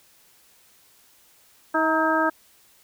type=harmonic tone with a mistuned harmonic; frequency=319.1 Hz; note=D#4; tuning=44 cents sharp; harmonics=1 / 2 / 3 / 4 / 5; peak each=-25 / -25 / -25 / -25 / -25 dBFS; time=1.74-2.3 s; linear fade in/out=10 ms; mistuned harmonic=3; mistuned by=-45 cents; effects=white hiss -57 dBFS RMS until 2.83 s